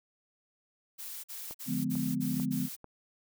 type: noise bursts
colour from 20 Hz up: blue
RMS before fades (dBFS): -42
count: 6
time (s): 0.98-2.765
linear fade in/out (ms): 20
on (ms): 260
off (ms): 45
type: click train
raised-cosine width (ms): 1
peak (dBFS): -32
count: 4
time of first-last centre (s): 1.51-2.843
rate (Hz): 2.25
type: chord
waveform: sine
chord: D diminished seventh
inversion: none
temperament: just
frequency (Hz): 146.83 / 176.2 / 211.4 / 253.7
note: D3 / F3 / Ab3 / Cb4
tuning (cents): 0 / +16 / +31 / +47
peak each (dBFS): -37 / -36 / -35 / -32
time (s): 1.66-2.69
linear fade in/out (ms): 50
effects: none